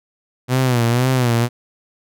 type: tone with vibrato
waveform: sawtooth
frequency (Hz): 123.47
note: B2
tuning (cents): 0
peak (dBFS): -10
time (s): 0.48-1.49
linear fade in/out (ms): 50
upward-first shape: sine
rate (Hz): 2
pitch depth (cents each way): 100
effects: none